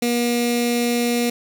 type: tone with notch filter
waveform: 15% pulse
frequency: 239.2 Hz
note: A#3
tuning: 45 cents sharp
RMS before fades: -20 dBFS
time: 0.02-1.3 s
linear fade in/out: 5 ms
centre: 1000 Hz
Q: 0.64
effects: none